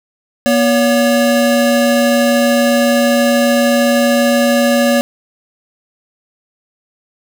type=tone pair together; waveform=square; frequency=240.7 / 566 Hz; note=B3 / C#5; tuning=-44 / +36 cents; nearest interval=octave + minor third; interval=1480 cents; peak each=-13 dBFS; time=0.46-5.01 s; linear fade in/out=0 ms; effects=none